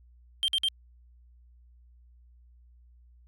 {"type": "tone bursts", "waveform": "triangle", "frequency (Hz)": 3162, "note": "G7", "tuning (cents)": 14, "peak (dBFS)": -22, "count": 3, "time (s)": [0.43, 0.685], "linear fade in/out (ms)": 0, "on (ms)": 51, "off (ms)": 51, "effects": ["added 60 Hz sine -54 dBFS peak until 3.27 s"]}